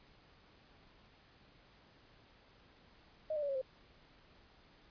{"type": "tone with pitch steps", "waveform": "sine", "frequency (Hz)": [622.3, 595.9, 570.7, 546.5, 523.3], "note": ["D#5", "D5", "D5", "C#5", "C5"], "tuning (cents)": [0, 25, -50, -25, 0], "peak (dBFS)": -34, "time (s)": [3.3, 3.615], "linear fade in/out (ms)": 5, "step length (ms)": 63, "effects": ["pink hiss -64 dBFS RMS until 4.9 s", "resampled to 11025 Hz"]}